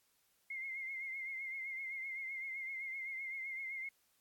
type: tone with vibrato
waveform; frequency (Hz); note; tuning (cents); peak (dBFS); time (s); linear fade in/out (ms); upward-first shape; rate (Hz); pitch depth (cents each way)
sine; 2123; C7; +25; -40; 0.5-3.89; 5; triangle; 7.8; 57
effects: white hiss -75 dBFS RMS until 4.2 s + AAC 64 kbps